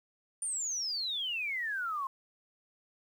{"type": "exponential sweep", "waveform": "sine", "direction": "down", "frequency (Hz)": [9370, 1046], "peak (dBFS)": -32, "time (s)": [0.42, 2.07], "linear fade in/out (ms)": 2, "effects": ["10-bit"]}